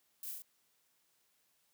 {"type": "noise with echo", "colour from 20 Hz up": "violet", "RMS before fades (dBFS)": -44, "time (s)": [0.23, 0.31], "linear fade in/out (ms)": 2, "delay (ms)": 37, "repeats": 3, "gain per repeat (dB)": -2, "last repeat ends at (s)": 0.421, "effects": ["white hiss -75 dBFS RMS until 1.73 s", "high-pass 100 Hz 12 dB/octave"]}